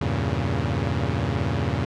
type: chord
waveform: sawtooth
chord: E diminished seventh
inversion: none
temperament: equal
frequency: 82.41 / 98 / 116.54 / 138.59 Hz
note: E2 / G2 / Bb2 / Db3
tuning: 0 / 0 / 0 / 0 cents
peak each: -24 dBFS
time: 0.01-1.85 s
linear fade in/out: 5 ms
effects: low-pass 4000 Hz 12 dB/octave